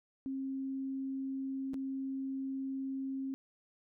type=tone with dropouts; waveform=sine; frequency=268.1 Hz; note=C4; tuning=42 cents sharp; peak=-35 dBFS; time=0.26-3.34 s; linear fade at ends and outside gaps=0 ms; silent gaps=1.735-1.742 s; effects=none